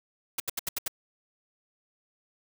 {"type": "noise bursts", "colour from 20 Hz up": "white", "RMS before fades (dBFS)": -30, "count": 6, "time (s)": [0.38, 0.881], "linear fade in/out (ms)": 5, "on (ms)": 21, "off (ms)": 75, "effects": []}